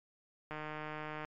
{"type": "click train", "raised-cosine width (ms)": 0.5, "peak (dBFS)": -27, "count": 114, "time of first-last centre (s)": [0.51, 1.249], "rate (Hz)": 153, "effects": ["MP3 64 kbps"]}